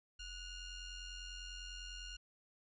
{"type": "ring-modulated tone", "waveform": "sawtooth", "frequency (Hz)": 1425, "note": "F6", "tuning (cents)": 34, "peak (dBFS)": -39, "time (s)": [0.19, 2.17], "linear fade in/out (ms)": 10, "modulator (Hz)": 1380, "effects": ["resampled to 16000 Hz"]}